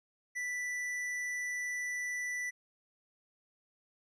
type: tone with hard clipping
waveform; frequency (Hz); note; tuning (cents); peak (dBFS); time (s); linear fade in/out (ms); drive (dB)
sine; 1975.5; B6; 0; -36; 0.35-2.51; 20; 9
effects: none